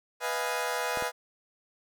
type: chord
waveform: 20% pulse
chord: F half-diminished seventh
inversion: second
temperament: equal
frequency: 493.9 / 622.3 / 698.5 / 830.6 Hz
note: Cb5 / Eb5 / F5 / Ab5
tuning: 0 / 0 / 0 / 0 cents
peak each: -28 / -31 / -31 / -30 dBFS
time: 0.2-1.12 s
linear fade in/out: 50 ms
type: clicks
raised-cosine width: 1 ms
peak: -22 dBFS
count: 2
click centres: 0.973 / 1.024 s
effects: none